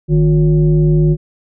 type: tone with frequency modulation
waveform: sine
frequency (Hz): 154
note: D#3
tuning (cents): -17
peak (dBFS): -8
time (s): 0.08-1.17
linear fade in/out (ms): 50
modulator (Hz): 204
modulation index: 0.72
effects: none